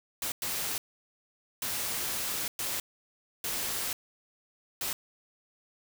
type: noise bursts at uneven times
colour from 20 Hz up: white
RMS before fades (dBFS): -33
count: 6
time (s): 0.22-0.32 / 0.42-0.78 / 1.62-2.48 / 2.59-2.8 / 3.44-3.93 / 4.81-4.93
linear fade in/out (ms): 2
effects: none